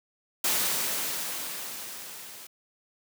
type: noise with level ramp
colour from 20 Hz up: white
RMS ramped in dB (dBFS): -25 to -45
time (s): 0.44-2.47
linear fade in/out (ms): 5
effects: high-pass 150 Hz 12 dB/octave